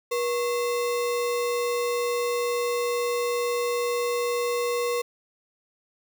sine tone with sample-and-hold, 481.1 Hz, B4, 45 cents flat, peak -23 dBFS, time 0.11-5.02 s, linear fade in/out 10 ms, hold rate 1575 Hz, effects none

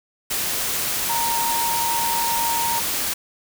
sine tone in noise, 929 Hz, A#5, 6 cents flat, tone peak -22 dBFS, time 1.09-2.8 s, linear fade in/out 10 ms, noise white, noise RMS -24 dBFS, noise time 0.3-3.14 s, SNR -1 dB, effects none

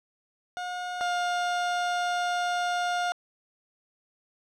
30% pulse tone pair in turn, 720 / 709.3 Hz, F#5 / F5, -47 / +27 cents, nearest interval unison, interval 26 cents, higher first, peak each -29 / -23 dBFS, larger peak second, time 0.57-1.01 / 1.01-3.12 s, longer second, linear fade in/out 0 ms, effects low-pass 6000 Hz 12 dB/octave

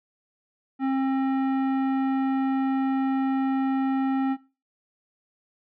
sine tone with tanh clipping, 267.3 Hz, C4, 37 cents sharp, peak -24 dBFS, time 0.79-4.37 s, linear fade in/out 50 ms, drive 18 dB, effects noise-tail reverb RT60 0.3 s tail -18 dB re dry + low-pass 2000 Hz 12 dB/octave

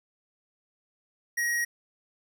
square tone, 1893 Hz, A#6, 26 cents sharp, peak -26 dBFS, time 1.37-1.65 s, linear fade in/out 10 ms, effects none

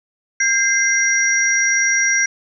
sine tone cluster, 1602 / 2079 / 5740 Hz, G6 / C7 / F8, +37 / -12 / +47 cents, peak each -18 dBFS, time 0.4-2.26 s, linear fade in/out 5 ms, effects none

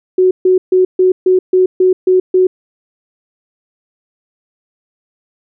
sine tone bursts, 370.1 Hz, F#4, in tune, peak -6 dBFS, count 9, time 0.18-2.47 s, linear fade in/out 5 ms, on 130 ms, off 140 ms, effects none

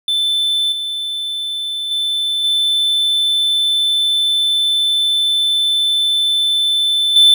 triangle tone with level steps, 3527 Hz, A7, 3 cents sharp, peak -12 / -18 / -14 / -11 / -4 dBFS, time 0.08-7.34 s, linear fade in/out 2 ms, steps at 0.72 / 1.91 / 2.44 / 7.16 s, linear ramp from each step 2 ms, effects none

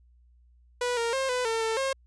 sawtooth tone with pitch steps, 490.4 / 464.6 / 533 / 500 / 451.7 / 446.8 / 537 Hz, B4 / A#4 / C5 / B4 / A4 / A4 / C5, -12 / -6 / +32 / +21 / +45 / +27 / +45 cents, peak -22 dBFS, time 0.81-1.93 s, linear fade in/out 5 ms, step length 160 ms, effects added 60 Hz sine -56 dBFS peak until 2.06 s + resampled to 22050 Hz

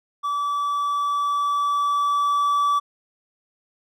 triangle tone with level ramp, 1153 Hz, D6, 32 cents flat, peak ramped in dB -20 to -15 dBFS, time 0.23-2.8 s, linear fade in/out 20 ms, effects none

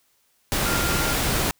sine tone in noise, 1396.9 Hz, F6, in tune, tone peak -28 dBFS, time 0.65-1.13 s, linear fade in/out 0 ms, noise pink, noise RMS -23 dBFS, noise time 0.52-1.51 s, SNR -8 dB, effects white hiss -65 dBFS RMS until 1.59 s

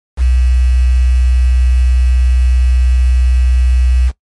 sine tone with quantisation, 62.5 Hz, B1, 21 cents sharp, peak -7 dBFS, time 0.17-4.12 s, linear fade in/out 50 ms, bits 5, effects noise-tail reverb RT60 0.1 s tail -18 dB re dry + MP3 48 kbps

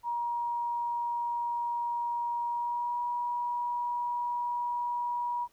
sine tone with pitch glide, 950 to 963.3 Hz, A#5 to B5, +33 to -43 cents, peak -29 dBFS, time 0.03-5.48 s, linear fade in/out 50 ms, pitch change +24 cents, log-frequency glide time 2.47-3 s, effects pink hiss -67 dBFS RMS until 5.52 s

